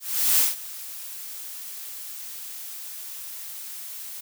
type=noise with ADSR envelope; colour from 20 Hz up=blue; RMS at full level=-18 dBFS; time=0-4.21 s; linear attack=390 ms; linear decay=160 ms; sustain=-19 dB; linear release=10 ms; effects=none